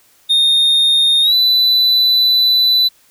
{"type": "tone with pitch glide", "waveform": "triangle", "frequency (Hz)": [3678, 3988], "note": ["A#7", "B7"], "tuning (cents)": [-24, 16], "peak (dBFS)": -8, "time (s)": [0.29, 2.89], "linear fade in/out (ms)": 20, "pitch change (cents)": 140, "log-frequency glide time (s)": [1.22, 1.34], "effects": ["white hiss -52 dBFS RMS until 3.1 s"]}